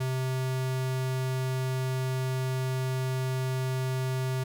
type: tone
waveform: square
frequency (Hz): 130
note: C3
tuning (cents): -11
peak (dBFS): -28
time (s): 0-4.44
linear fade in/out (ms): 10
effects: none